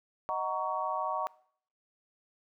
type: chord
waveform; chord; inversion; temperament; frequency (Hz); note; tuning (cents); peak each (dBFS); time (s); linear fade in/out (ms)
sine; D# minor seventh; none; just; 622.3 / 746.7 / 933.4 / 1120.1; D#5 / F#5 / A#5 / C#6; 0 / +16 / +2 / +18; -37 / -36 / -35 / -34; 0.29-1.27; 0
effects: noise-tail reverb RT60 0.6 s tail -22 dB re dry